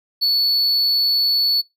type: tone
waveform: triangle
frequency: 4435 Hz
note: C#8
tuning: in tune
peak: -13 dBFS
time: 0.21-1.62 s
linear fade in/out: 20 ms
effects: noise-tail reverb RT60 0.2 s tail -24 dB re dry